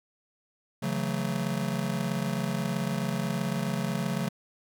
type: chord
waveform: square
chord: F# minor seventh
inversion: second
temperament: just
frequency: 138.75 / 166.5 / 185 / 222 Hz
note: C#3 / E3 / F#3 / A3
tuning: +2 / +18 / 0 / +16 cents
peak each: -34 / -36 / -33 / -34 dBFS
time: 0.82-4.29 s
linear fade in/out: 10 ms
effects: none